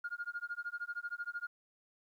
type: tone with tremolo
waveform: sine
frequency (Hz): 1420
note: F6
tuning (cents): +28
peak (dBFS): -34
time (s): 0.04-1.47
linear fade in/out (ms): 5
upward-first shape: sine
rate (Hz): 13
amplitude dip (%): 100
effects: tanh soft clip ceiling -31 dBFS + 12-bit